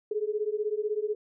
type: beating tone pair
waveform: sine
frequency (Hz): 415.3 / 431.3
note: G#4 / A4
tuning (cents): 0 / -35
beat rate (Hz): 16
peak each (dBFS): -30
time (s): 0.11-1.15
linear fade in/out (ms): 5
effects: none